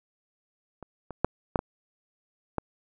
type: clicks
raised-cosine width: 1 ms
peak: -27 / -23 / -7 / -8 / -14 / -13 dBFS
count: 6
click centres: 0.827 / 1.107 / 1.246 / 1.558 / 1.591 / 2.583 s
effects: none